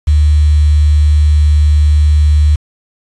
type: tone with quantisation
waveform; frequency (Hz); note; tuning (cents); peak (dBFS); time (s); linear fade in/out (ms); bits
sine; 74.9; D2; +35; -5; 0.07-2.56; 10; 5
effects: resampled to 22050 Hz